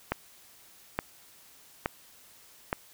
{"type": "click train", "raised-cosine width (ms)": 0.5, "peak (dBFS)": -12, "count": 4, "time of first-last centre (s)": [0.12, 2.729], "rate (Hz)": 1.15, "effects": ["white hiss -56 dBFS RMS until 2.93 s"]}